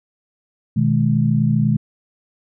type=chord; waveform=sine; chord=G# minor; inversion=first; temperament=equal with one note detuned; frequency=123.47 / 155.56 / 211.5 Hz; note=B2 / D#3 / G#3; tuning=0 / 0 / +32 cents; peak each=-18 dBFS; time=0.76-1.77 s; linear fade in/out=10 ms; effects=none